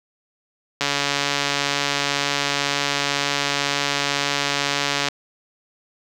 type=click train; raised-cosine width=0.2 ms; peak=-3 dBFS; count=608; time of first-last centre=0.81-5.085 s; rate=142 Hz; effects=high-pass 100 Hz 12 dB/octave + 7-bit